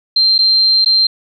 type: tone with dropouts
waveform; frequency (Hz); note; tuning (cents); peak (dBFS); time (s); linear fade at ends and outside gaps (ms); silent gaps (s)
sine; 4153; C8; -14; -8; 0.16-1.07; 5; 0.381-0.388 / 0.847-0.859
effects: none